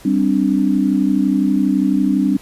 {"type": "chord", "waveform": "sine", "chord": "G suspended fourth", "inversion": "none", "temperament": "equal", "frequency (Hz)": [196, 261.6, 293.7], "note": ["G3", "C4", "D4"], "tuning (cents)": [0, 0, 0], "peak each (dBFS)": -17, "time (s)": [0.05, 2.37], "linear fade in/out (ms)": 5, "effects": ["pink hiss -43 dBFS RMS until 2.41 s", "resampled to 32000 Hz"]}